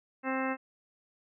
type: harmonic tone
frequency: 263.3 Hz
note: C4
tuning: 11 cents sharp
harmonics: 1 / 2 / 3 / 4 / 5 / 6 / 7 / 8 / 10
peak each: -33 / -36 / -38 / -39 / -40 / -41 / -41 / -42 / -43 dBFS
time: 0.23-0.57 s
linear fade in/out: 50 ms
effects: none